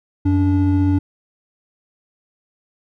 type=tone pair together; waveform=triangle; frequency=91.2 / 288.5 Hz; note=F#2 / D4; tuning=-24 / -31 cents; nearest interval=octave + minor sixth; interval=1993 cents; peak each=-14 dBFS; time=0.25-0.99 s; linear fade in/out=10 ms; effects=none